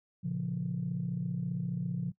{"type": "chord", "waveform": "sine", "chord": "Bb minor", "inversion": "none", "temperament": "just", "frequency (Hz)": [116.54, 139.85, 174.81], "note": ["Bb2", "Db3", "F3"], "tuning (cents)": [0, 16, 2], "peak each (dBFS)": [-39, -35, -33], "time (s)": [0.23, 2.12], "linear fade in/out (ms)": 20, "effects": ["noise-tail reverb RT60 0.1 s tail -23 dB re dry", "tanh soft clip ceiling -24 dBFS"]}